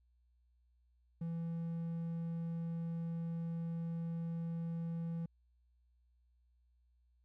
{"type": "tone", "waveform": "triangle", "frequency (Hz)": 166.7, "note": "E3", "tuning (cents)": 20, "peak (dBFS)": -35, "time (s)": [1.21, 5.26], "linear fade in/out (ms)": 5, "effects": ["added 60 Hz sine -69 dBFS peak until 7.24 s"]}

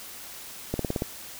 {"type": "slowing click train", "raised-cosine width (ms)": 2, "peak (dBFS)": -13, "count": 6, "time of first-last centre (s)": [0.74, 1.021], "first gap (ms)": 53, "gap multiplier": 1.03, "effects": ["white hiss -42 dBFS RMS until 1.39 s"]}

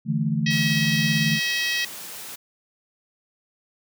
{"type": "chord", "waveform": "sine", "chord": "D suspended second", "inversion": "none", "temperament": "equal", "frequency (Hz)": [146.83, 164.81, 220], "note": ["D3", "E3", "A3"], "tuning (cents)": [0, 0, 0], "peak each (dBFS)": -25, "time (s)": [0.05, 1.4], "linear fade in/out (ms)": 50}
{"type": "harmonic tone", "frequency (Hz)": 641, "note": "E5", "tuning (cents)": -49, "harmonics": [3, 4, 5, 6, 7, 8, 9], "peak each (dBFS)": [-26, -28, -30, -32, -33, -34, -35], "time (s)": [0.46, 1.85], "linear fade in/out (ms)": 5}
{"type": "high-pass noise", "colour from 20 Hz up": "white", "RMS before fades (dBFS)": -37, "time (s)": [0.5, 2.36], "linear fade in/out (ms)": 10, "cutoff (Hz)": 110, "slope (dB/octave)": 24}
{"effects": []}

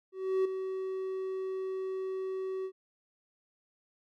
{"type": "tone with ADSR envelope", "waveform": "triangle", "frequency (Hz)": 378.9, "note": "F#4", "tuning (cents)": 41, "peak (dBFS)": -22, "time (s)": [0.12, 2.72], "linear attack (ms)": 330, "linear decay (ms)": 7, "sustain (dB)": -9, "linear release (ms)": 71, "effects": []}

